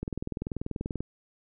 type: click train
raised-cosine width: 3 ms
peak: -19 dBFS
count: 21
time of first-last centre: 0.03-1.006 s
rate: 20.5 Hz
effects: none